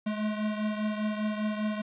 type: beating tone pair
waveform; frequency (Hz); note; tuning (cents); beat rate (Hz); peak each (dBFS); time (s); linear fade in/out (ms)
square; 211.9 / 216.9; G#3 / A3; +35 / -25; 5; -30 / -36; 0.06-1.82; 10
effects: resampled to 8000 Hz + 10-bit